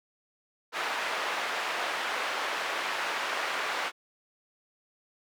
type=band-pass noise; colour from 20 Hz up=white; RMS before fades=-32 dBFS; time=0.72-3.92 s; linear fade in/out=50 ms; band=580 to 2000 Hz; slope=12 dB/octave; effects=none

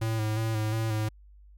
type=tone with vibrato; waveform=square; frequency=110 Hz; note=A2; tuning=in tune; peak=-27 dBFS; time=0.01-1.09 s; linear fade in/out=10 ms; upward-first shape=square; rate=2.8 Hz; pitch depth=30 cents each way; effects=added 50 Hz sine -50 dBFS peak until 1.57 s

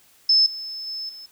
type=tone with level steps; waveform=sine; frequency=5240 Hz; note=E8; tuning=11 cents flat; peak=-13 / -30 / -28 / -37 dBFS; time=0.29-1.26 s; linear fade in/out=5 ms; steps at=0.46 / 0.87 / 1.09 s; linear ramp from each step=2 ms; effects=white hiss -56 dBFS RMS until 1.31 s

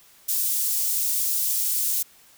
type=high-pass noise; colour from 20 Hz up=white; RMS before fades=-24 dBFS; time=0.28-2.03 s; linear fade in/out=10 ms; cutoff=6900 Hz; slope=12 dB/octave; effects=white hiss -54 dBFS RMS until 2.37 s

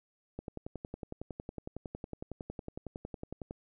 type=click train; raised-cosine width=2 ms; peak=-26 dBFS; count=35; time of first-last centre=0.39-3.509 s; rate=10.9 Hz; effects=none

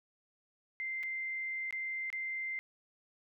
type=tone with dropouts; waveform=sine; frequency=2086 Hz; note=C7; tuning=6 cents flat; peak=-35 dBFS; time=0.8-2.59 s; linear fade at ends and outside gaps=0 ms; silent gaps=1.03-1.034 / 1.708-1.726 / 2.102-2.128 s; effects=none

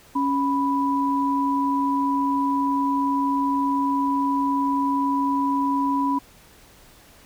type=tone pair together; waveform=sine; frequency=277.2 / 987.8 Hz; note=C#4 / B5; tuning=0 / 0 cents; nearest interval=octave + minor seventh; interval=2200 cents; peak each=-22 dBFS; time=0.15-6.19 s; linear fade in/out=10 ms; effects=pink hiss -51 dBFS RMS until 7.25 s

